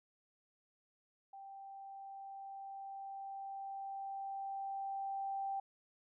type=tone with level ramp; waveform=sine; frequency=784 Hz; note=G5; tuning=in tune; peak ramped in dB=-49 to -36 dBFS; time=1.33-5.6 s; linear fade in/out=5 ms; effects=none